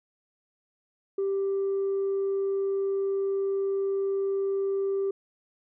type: tone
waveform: sine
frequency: 392 Hz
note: G4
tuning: in tune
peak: -23 dBFS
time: 1.18-5.11 s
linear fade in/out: 5 ms
effects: tanh soft clip ceiling -22 dBFS